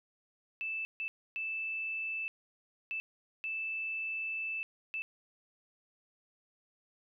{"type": "tone bursts at uneven times", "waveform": "sine", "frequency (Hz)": 2637, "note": "E7", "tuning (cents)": 0, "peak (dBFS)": -34, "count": 6, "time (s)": [[0.61, 0.85], [1, 1.08], [1.36, 2.28], [2.91, 3], [3.44, 4.63], [4.94, 5.02]], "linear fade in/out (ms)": 0, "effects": []}